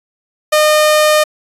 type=tone; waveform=sawtooth; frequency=610 Hz; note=D#5; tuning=34 cents flat; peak=-4 dBFS; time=0.52-1.24 s; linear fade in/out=10 ms; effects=resampled to 32000 Hz